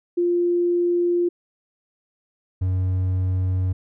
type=tone pair in turn; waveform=sine / triangle; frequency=349.2 / 92.7 Hz; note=F4 / F#2; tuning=0 / +4 cents; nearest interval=octave + major seventh; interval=2296 cents; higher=first; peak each=-17 dBFS; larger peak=neither; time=0.17-1.29 / 2.61-3.73 s; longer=neither; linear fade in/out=10 ms; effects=none